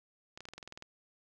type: clicks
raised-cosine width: 0.2 ms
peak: -29 dBFS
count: 11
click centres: 0.375 / 0.406 / 0.454 / 0.487 / 0.536 / 0.58 / 0.628 / 0.676 / 0.724 / 0.775 / 0.824 s
effects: none